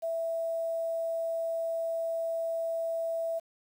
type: tone with quantisation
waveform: sine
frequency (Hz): 660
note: E5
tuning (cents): +2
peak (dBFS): -29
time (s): 0.02-3.4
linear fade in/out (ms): 20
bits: 9
effects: none